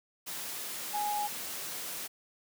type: tone in noise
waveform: sine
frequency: 830.6 Hz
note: G#5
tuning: in tune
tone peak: -30 dBFS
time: 0.93-1.28 s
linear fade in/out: 20 ms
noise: white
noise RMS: -39 dBFS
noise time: 0.26-2.08 s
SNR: +6 dB
effects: high-pass 150 Hz 12 dB/octave